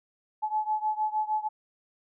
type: beating tone pair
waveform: sine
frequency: 856 / 862.5 Hz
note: A5 / A5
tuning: -48 / -35 cents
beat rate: 6.5 Hz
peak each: -28 / -30 dBFS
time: 0.42-1.49 s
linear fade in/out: 20 ms
effects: none